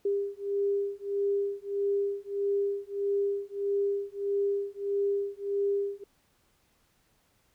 sine beating tone pair, 400 / 401.6 Hz, G4 / G4, +35 / +42 cents, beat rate 1.6 Hz, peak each -30 dBFS, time 0.05-6.04 s, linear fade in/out 5 ms, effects pink hiss -69 dBFS RMS until 7.54 s

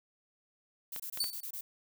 violet noise bursts, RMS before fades -41 dBFS, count 7, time 0.92-1.61 s, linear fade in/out 5 ms, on 78 ms, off 24 ms
clicks, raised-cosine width 0.2 ms, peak -24 dBFS, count 3, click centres 0.962 / 1.174 / 1.242 s
sawtooth tone with exponential decay, 4518 Hz, C#8, 32 cents sharp, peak -24 dBFS, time 1.2-1.44 s, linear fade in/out 5 ms, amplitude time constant 52 ms
effects none

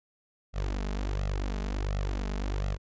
sawtooth tone with flanger, 49 Hz, G1, in tune, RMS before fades -31 dBFS, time 0.53-2.78 s, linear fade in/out 50 ms, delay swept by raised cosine 1.5 to 4.8 ms, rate 1.4 Hz, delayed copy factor +0.95, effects resampled to 16000 Hz

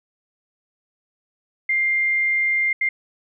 sine tone bursts at uneven times, 2100 Hz, C7, 6 cents sharp, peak -17 dBFS, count 2, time 1.69-2.73 / 2.81-2.89 s, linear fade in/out 5 ms, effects none

